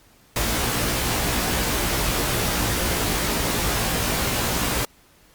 pink noise with comb filter, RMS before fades -23 dBFS, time 0.36-4.85 s, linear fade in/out 2 ms, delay 17 ms, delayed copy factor +0.85, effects pink hiss -55 dBFS RMS until 5.34 s + Opus 48 kbps

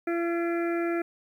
harmonic tone, 340 Hz, F4, 46 cents flat, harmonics 1 / 2 / 4 / 5 / 6 / 7, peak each -26 / -34 / -37 / -40 / -42 / -42 dBFS, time 0.07-1.02 s, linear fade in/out 5 ms, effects 10-bit

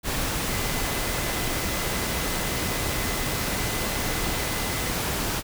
sine tone in noise, 2024 Hz, B6, 42 cents sharp, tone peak -38 dBFS, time 0.46-4.93 s, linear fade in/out 50 ms, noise pink, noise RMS -27 dBFS, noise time 0.03-5.43 s, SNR -14 dB, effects none

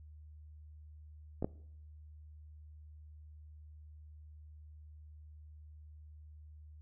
clicks, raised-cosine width 2 ms, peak -23 / -19 dBFS, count 2, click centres 1.425 / 1.445 s, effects noise-tail reverb RT60 0.7 s tail -21 dB re dry + added 76 Hz sine -51 dBFS peak until 6.81 s

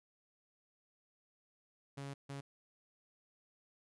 sawtooth tone bursts at uneven times, 139.2 Hz, C#3, 8 cents sharp, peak -39 dBFS, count 2, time 1.97-2.14 / 2.29-2.41 s, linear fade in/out 10 ms, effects resampled to 24000 Hz

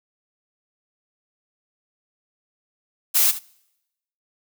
blue noise with echo, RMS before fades -17 dBFS, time 3.14-3.32 s, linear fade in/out 20 ms, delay 75 ms, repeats 1, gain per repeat -14 dB, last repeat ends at 3.395 s, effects noise-tail reverb RT60 0.9 s tail -26 dB re dry

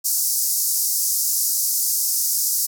white band-pass noise, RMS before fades -21 dBFS, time 0.04-2.67 s, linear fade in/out 20 ms, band 5000 to 16000 Hz, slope 48 dB/octave, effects none

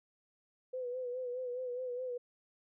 sine tone with vibrato, 500 Hz, B4, 21 cents sharp, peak -36 dBFS, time 0.73-2.18 s, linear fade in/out 10 ms, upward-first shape sine, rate 4.8 Hz, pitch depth 51 cents each way, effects none

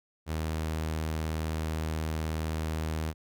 sawtooth tone, 79 Hz, D#2, 27 cents sharp, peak -26 dBFS, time 0.26-3.14 s, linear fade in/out 50 ms, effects none

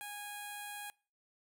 5% pulse tone with notch filter, 824 Hz, G#5, 14 cents flat, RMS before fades -45 dBFS, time 0.01-0.9 s, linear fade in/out 0 ms, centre 5400 Hz, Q 0.51, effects noise-tail reverb RT60 0.4 s tail -25 dB re dry

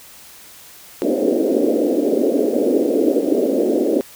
pink band-pass noise, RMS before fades -17 dBFS, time 1.02-4.01 s, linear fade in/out 0 ms, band 250 to 570 Hz, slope 48 dB/octave, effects white hiss -42 dBFS RMS until 4.15 s

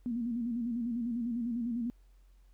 sine tone with vibrato, 236.1 Hz, A#3, 22 cents sharp, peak -31 dBFS, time 0.06-1.9 s, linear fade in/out 0 ms, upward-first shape square, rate 10 Hz, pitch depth 62 cents each way, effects added 45 Hz sine -57 dBFS peak until 2.53 s + pink hiss -75 dBFS RMS until 2.53 s

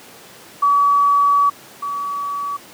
sine tone pair in turn, 1140 / 1140 Hz, C#6 / C#6, +48 / +48 cents, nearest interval unison, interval 0 cents, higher neither, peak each -11 / -21 dBFS, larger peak first, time 0.62-1.5 / 1.82-2.57 s, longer first, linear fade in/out 10 ms, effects pink hiss -41 dBFS RMS until 2.73 s + high-pass 200 Hz 12 dB/octave

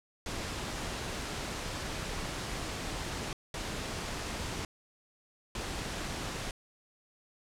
pink noise bursts at uneven times, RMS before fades -37 dBFS, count 3, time 0.26-3.33 / 3.54-4.65 / 5.55-6.51 s, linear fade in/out 2 ms, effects low-pass 8000 Hz 12 dB/octave

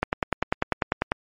click train, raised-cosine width 0.5 ms, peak -6 dBFS, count 12, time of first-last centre 0.03-1.119 s, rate 10.1 Hz, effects MP3 48 kbps

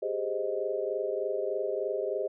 sine chord, Ab major seventh, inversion third, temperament equal, 392 / 415.3 / 523.3 / 622.3 Hz, G4 / Ab4 / C5 / Eb5, 0 / 0 / 0 / 0 cents, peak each -34 dBFS, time 0.02-2.28 s, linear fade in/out 10 ms, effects none

